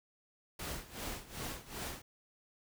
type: noise with tremolo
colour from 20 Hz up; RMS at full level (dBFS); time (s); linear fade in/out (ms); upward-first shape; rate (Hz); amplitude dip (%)
pink; -40; 0.59-2.02; 5; sine; 2.6; 85
effects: none